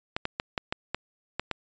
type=clicks; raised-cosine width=0.3 ms; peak=-12 dBFS; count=8; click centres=0.165 / 0.254 / 0.399 / 0.578 / 0.725 / 0.946 / 1.396 / 1.513 s; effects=resampled to 16000 Hz